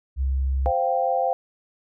sine tone, 66.7 Hz, C2, 34 cents sharp, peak -20 dBFS, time 0.16-0.72 s, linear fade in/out 50 ms
sine chord, C suspended fourth, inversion none, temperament equal, 523.3 / 698.5 / 784 Hz, C5 / F5 / G5, 0 / 0 / 0 cents, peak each -24 dBFS, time 0.66-1.33 s, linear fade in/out 0 ms
effects none

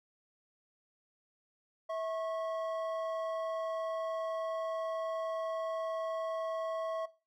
triangle tone pair together, 649.9 / 1093 Hz, E5 / C#6, -25 / -25 cents, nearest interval major sixth, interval 900 cents, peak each -33 / -40 dBFS, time 1.89-7.06 s, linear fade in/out 10 ms, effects noise-tail reverb RT60 0.3 s tail -17 dB re dry

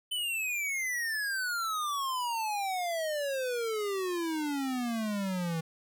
square exponential sweep, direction down, 3048 to 160.2 Hz, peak -31 dBFS, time 0.11-5.61 s, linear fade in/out 10 ms, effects none

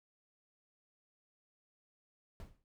brown noise with exponential decay, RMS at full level -43 dBFS, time 2.4-2.64 s, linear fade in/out 1 ms, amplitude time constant 51 ms, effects none

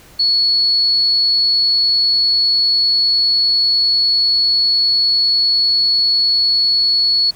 sine tone, 4390 Hz, C#8, 18 cents flat, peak -11 dBFS, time 0.19-7.31 s, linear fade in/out 10 ms, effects pink hiss -44 dBFS RMS until 7.35 s

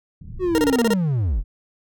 pink low-pass noise, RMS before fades -35 dBFS, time 0.21-0.74 s, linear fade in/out 5 ms, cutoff 180 Hz, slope 24 dB/octave
triangle linear sweep, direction down, 378.3 to 30.76 Hz, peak -16 dBFS, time 0.39-1.44 s, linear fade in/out 50 ms
40% pulse tone bursts, 465.3 Hz, A#4, 3 cents flat, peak -16 dBFS, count 7, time 0.55-0.935 s, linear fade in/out 0 ms, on 31 ms, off 28 ms
effects none

